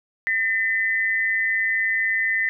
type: tone pair together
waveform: sine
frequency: 1810.1 / 2014 Hz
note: A6 / B6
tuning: +49 / +33 cents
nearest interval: major second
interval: 184 cents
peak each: -22 dBFS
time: 0.27-2.49 s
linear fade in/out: 0 ms
effects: none